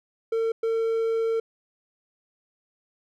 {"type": "tone bursts at uneven times", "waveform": "triangle", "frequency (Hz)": 452.5, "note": "A4", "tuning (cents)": 48, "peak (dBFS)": -20, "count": 2, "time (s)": [[0.32, 0.52], [0.63, 1.4]], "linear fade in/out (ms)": 5, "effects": []}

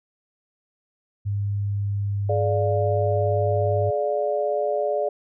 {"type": "tone with pitch glide", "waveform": "sine", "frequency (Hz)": [101.2, 100.27], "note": ["G#2", "G2"], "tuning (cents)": [-44, 40], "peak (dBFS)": -22, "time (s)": [1.25, 3.91], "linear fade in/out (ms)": 20, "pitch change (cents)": -16, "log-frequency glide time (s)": [1.55, 2.93]}
{"type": "chord", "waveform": "sine", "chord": "D diminished", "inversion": "second", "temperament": "just", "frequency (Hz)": [422.9, 587.3, 704.8], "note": ["Ab4", "D5", "F5"], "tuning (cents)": [31, 0, 16], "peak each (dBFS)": [-26, -23, -28], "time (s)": [2.29, 5.09], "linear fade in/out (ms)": 5}
{"effects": []}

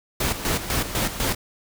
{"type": "noise with tremolo", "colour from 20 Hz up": "pink", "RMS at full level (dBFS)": -23, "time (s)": [0.2, 1.35], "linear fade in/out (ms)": 5, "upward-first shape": "square", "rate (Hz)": 4, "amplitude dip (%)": 65, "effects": []}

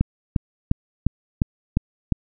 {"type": "click train", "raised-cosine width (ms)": 5, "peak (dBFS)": -5, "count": 7, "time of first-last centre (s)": [0.01, 2.123], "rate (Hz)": 2.84, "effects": []}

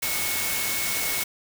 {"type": "tone in noise", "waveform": "sine", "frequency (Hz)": 2200, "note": "C#7", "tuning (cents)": -14, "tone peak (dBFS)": -32, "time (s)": [0.02, 1.24], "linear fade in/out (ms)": 10, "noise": "white", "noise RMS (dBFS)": -27, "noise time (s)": [0.02, 1.24], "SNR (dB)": -8, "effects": []}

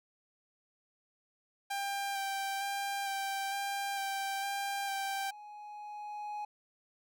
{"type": "tone with vibrato", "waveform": "sawtooth", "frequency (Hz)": 790, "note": "G5", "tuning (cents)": 13, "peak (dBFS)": -30, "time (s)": [1.7, 5.31], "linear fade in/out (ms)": 10, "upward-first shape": "square", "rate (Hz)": 1.1, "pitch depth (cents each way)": 12}
{"type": "tone with exponential growth", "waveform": "triangle", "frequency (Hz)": 836, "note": "G#5", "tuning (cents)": 11, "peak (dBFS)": -34, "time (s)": [2.72, 6.45], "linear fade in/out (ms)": 5, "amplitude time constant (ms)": 810}
{"effects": []}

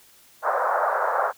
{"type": "band-pass noise", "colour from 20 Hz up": "pink", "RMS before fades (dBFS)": -23, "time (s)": [0.42, 1.33], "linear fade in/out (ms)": 50, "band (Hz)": [530, 1500], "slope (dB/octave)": 48, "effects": ["white hiss -54 dBFS RMS until 1.37 s"]}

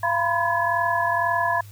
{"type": "tone cluster", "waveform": "sine", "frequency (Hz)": [686, 975, 1017, 1703], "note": ["F5", "B5", "C6", "G#6"], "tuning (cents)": [-31, -23, -50, 43], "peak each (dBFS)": -25, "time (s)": [0.03, 1.61], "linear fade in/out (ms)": 5, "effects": ["added 102 Hz sine -40 dBFS peak until 1.71 s", "white hiss -52 dBFS RMS until 1.71 s"]}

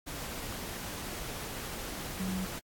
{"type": "tone in noise", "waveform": "sine", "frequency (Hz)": 187.5, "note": "F#3", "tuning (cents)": 23, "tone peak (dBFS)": -32, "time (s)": [2.19, 2.46], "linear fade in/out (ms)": 20, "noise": "pink", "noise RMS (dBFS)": -40, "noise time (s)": [0.06, 2.6], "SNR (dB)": 5, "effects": ["AAC 64 kbps"]}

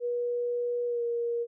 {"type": "tone with pitch glide", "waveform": "sine", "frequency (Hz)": [482.9, 471.3], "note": ["B4", "A#4"], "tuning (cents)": [-39, 19], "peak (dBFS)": -27, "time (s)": [0, 1.47], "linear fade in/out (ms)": 50, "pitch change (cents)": -42, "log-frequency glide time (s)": [0.86, 1.03], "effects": []}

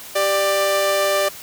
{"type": "tone pair together", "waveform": "sawtooth", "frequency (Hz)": [392, 591.7], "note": ["G4", "D5"], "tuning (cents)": [0, 13], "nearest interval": "perfect fifth", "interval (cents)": 713, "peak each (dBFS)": [-21, -13], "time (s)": [0.15, 1.29], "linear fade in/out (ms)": 10, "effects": ["white hiss -37 dBFS RMS until 1.42 s"]}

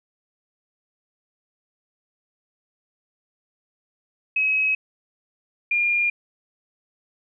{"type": "tone pair in turn", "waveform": "sine", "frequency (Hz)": [2554, 2411], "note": ["D#7", "D7"], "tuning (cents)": [45, 45], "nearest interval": "minor second", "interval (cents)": 100, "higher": "first", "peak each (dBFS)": -18, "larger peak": "neither", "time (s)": [[4.36, 4.75], [5.71, 6.1]], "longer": "neither", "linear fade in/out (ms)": 5, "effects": []}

